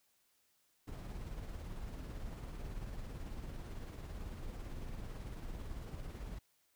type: noise with tremolo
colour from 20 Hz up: brown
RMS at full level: -43 dBFS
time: 0.87-6.39 s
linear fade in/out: 10 ms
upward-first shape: sine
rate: 18 Hz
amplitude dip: 35%
effects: white hiss -75 dBFS RMS until 6.75 s